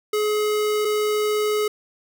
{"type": "tone pair in turn", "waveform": "square", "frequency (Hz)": [423, 423], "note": ["G#4", "G#4"], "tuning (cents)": [32, 32], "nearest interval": "unison", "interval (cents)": 0, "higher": "neither", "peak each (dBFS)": -20, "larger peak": "neither", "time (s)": [[0.13, 0.85], [0.85, 1.68]], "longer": "second", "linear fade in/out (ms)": 5, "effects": []}